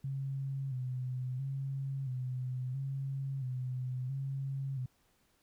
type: tone with vibrato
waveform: sine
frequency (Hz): 131.6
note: C3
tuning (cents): +10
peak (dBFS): -34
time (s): 0.04-4.86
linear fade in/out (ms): 5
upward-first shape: square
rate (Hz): 0.74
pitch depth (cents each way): 59
effects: pink hiss -72 dBFS RMS until 5.42 s